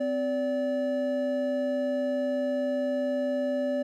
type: tone pair together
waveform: triangle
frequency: 257.5 / 578 Hz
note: C4 / D5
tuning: -28 / -28 cents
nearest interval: octave + major second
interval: 1400 cents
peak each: -28 / -25 dBFS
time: 0-3.83 s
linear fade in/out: 10 ms
effects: none